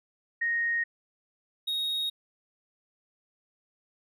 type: tone pair in turn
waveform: sine / triangle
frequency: 1864.7 / 3753 Hz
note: A#6 / A#7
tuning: 0 / +11 cents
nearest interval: octave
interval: 1211 cents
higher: second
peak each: -25 / -26 dBFS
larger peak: first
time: 0.41-0.84 / 1.67-2.1 s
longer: neither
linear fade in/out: 10 ms
effects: none